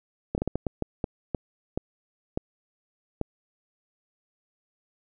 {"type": "slowing click train", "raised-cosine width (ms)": 2, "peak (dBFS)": -13, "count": 12, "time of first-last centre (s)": [0.35, 3.213], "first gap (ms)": 29, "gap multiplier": 1.4, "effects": []}